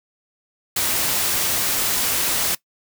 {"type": "noise", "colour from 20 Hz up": "white", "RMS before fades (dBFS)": -21, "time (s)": [0.76, 2.55], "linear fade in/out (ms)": 5, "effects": ["noise-tail reverb RT60 0.1 s tail -20 dB re dry"]}